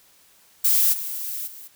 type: noise with level steps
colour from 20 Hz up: violet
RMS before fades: -18 / -30 / -41 dBFS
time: 0.64-1.68 s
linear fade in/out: 10 ms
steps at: 0.92 / 1.46 s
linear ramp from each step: 20 ms
effects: white hiss -56 dBFS RMS until 1.75 s